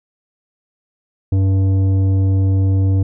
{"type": "tone with tanh clipping", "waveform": "sine", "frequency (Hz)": 96.1, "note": "G2", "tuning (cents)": -34, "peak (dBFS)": -13, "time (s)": [1.32, 3.03], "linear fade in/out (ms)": 5, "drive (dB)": 10, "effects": []}